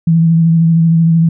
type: tone with vibrato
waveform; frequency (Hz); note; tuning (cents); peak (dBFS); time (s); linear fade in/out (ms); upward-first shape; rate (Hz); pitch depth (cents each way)
sine; 164.81; E3; 0; -6; 0.07-1.29; 5; sine; 13; 25
effects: none